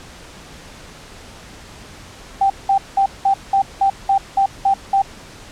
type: tone bursts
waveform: sine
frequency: 784 Hz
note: G5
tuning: in tune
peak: -11 dBFS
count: 10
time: 2.41-5.02 s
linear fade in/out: 5 ms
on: 90 ms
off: 190 ms
effects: pink hiss -39 dBFS RMS until 5.51 s + low-pass 8000 Hz 12 dB/octave